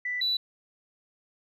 sine tone pair in turn, 1980 / 3960 Hz, B6 / B7, +4 / +4 cents, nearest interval octave, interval 1200 cents, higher second, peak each -28 / -23 dBFS, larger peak second, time 0.05-0.21 / 0.21-0.37 s, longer neither, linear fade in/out 5 ms, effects tanh soft clip ceiling -19 dBFS

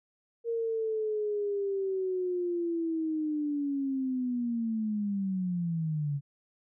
sine linear sweep, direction down, 466.2 to 139.2 Hz, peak -28 dBFS, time 0.44-6.21 s, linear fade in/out 50 ms, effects none

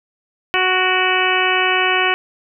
harmonic tone with a mistuned harmonic, 370.1 Hz, F#4, in tune, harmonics 1 / 2 / 3 / 4 / 5 / 6 / 7 / 8, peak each -22 / -22 / -22 / -22 / -22 / -22 / -22 / -22 dBFS, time 0.54-2.14 s, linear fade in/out 0 ms, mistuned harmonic 6, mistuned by +49 cents, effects none

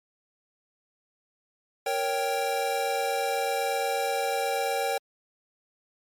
square chord, G diminished, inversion first, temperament equal, 466.2 / 554.4 / 784 Hz, Bb4 / Db5 / G5, 0 / 0 / 0 cents, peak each -32 / -31 / -29 dBFS, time 1.86-4.98 s, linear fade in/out 5 ms, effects MP3 64 kbps

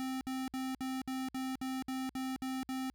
square tone bursts, 261.6 Hz, C4, in tune, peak -36 dBFS, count 11, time 0-2.9 s, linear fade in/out 0 ms, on 210 ms, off 59 ms, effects added 60 Hz sine -68 dBFS peak until 2.94 s

